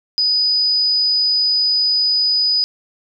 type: tone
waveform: sine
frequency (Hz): 4975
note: D#8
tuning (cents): -1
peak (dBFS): -13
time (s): 0.18-2.64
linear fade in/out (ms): 0
effects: none